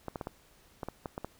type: clicks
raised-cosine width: 1 ms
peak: -22 dBFS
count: 9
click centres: 0.083 / 0.158 / 0.212 / 0.271 / 0.832 / 0.886 / 1.058 / 1.179 / 1.246 s
effects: pink hiss -62 dBFS RMS until 1.39 s